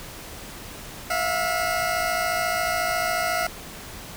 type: tone pair together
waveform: 20% pulse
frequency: 659.3 / 713.4 Hz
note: E5 / F5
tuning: 0 / +37 cents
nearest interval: minor second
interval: 137 cents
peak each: -21 / -20 dBFS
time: 1.1-3.47 s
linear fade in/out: 5 ms
effects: pink hiss -39 dBFS RMS until 4.16 s